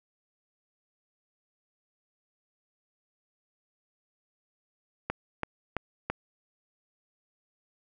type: click train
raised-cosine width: 0.5 ms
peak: -14 dBFS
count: 4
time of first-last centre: 5.1-6.1 s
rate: 3 Hz
effects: none